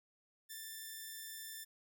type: tone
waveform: 5% pulse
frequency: 1773 Hz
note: A6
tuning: 13 cents sharp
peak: -35 dBFS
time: 0.49-1.65 s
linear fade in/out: 20 ms
effects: none